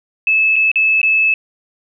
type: tone with dropouts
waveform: sine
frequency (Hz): 2607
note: E7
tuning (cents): -20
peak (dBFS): -10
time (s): 0.27-1.34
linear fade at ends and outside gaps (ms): 2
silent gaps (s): 0.559-0.563 / 0.716-0.757 / 1.016-1.03
effects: none